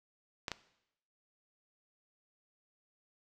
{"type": "clicks", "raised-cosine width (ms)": 0.2, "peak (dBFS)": -18, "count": 2, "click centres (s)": [0.482, 0.517], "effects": ["noise-tail reverb RT60 0.8 s tail -17 dB re dry"]}